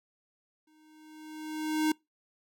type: tone with exponential growth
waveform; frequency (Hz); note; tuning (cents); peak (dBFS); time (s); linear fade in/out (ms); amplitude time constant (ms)
square; 310; D#4; -6; -24; 0.67-1.92; 5; 270
effects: noise-tail reverb RT60 0.2 s tail -25 dB re dry